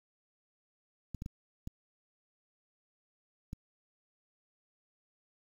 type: clicks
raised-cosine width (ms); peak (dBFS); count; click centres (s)
5; -27; 5; 1.147 / 1.221 / 1.261 / 1.674 / 3.531
effects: 9-bit